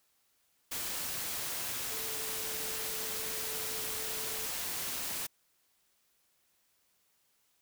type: tone in noise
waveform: sine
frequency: 440 Hz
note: A4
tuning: in tune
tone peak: -47 dBFS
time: 1.91-4.46 s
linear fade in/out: 10 ms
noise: white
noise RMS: -37 dBFS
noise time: 0.71-5.27 s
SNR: -13 dB
effects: white hiss -73 dBFS RMS until 7.61 s